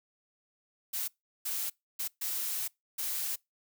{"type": "noise bursts at uneven times", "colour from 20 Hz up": "blue", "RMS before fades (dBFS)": -34, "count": 5, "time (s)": [[0.93, 1.08], [1.45, 1.7], [1.99, 2.08], [2.21, 2.68], [2.98, 3.36]], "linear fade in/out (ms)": 10, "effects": ["noise-tail reverb RT60 0.2 s tail -25 dB re dry"]}